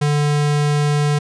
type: tone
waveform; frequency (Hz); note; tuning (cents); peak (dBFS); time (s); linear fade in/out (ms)
square; 147.1; D3; +3; -15; 0.01-1.19; 10
effects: resampled to 22050 Hz